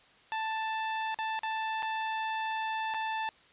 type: tone with dropouts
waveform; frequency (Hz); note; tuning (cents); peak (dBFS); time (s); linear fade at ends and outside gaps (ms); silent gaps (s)
sawtooth; 882; A5; +4; -27; 0.32-3.29; 0; 1.144-1.188 / 1.391-1.433 / 1.823-1.829 / 2.939-2.945
effects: white hiss -60 dBFS RMS until 3.52 s + resampled to 8000 Hz